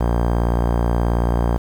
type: tone with low-pass filter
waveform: sawtooth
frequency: 58.6 Hz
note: A#1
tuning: 10 cents sharp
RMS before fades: -18 dBFS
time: 0-1.58 s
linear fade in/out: 10 ms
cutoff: 910 Hz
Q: 1.6
effects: 7-bit